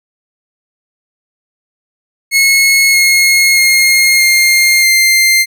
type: tone with pitch steps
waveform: sawtooth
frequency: 2179 / 2159 / 2139 / 2119 / 2100 Hz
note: C#7 / C#7 / C7 / C7 / C7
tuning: -30 / -46 / +38 / +21 / +6 cents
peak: -3 dBFS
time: 2.31-5.46 s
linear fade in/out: 50 ms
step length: 630 ms
effects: none